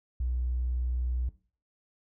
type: tone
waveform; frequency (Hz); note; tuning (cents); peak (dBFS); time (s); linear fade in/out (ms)
triangle; 61.74; B1; 0; -23; 0.2-1.29; 5
effects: noise-tail reverb RT60 0.4 s tail -20 dB re dry + tanh soft clip ceiling -25 dBFS